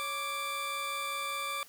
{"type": "tone pair together", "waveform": "20% pulse", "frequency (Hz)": [554.8, 1174.7], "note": ["C#5", "D6"], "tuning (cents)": [1, 0], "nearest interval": "octave + minor second", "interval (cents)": 1299, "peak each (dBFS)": [-38, -29], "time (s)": [0, 1.63], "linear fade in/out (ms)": 0, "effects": ["white hiss -56 dBFS RMS until 1.68 s"]}